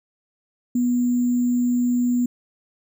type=tone with sample-and-hold; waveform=sine; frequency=244.5 Hz; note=B3; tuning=17 cents flat; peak=-17 dBFS; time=0.75-2.26 s; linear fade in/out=5 ms; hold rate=7350 Hz; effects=none